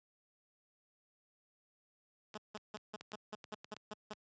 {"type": "clicks", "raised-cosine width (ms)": 0.2, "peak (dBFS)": -31, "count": 10, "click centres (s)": [2.342, 2.574, 2.771, 3.01, 3.119, 3.442, 3.539, 3.645, 3.766, 4.134]}
{"type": "tone bursts", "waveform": "10% pulse", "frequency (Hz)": 212, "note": "G#3", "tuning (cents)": 36, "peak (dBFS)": -34, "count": 10, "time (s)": [2.35, 4.13], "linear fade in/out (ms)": 2, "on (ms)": 25, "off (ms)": 170}
{"effects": ["high-pass 100 Hz 12 dB/octave", "resampled to 16000 Hz"]}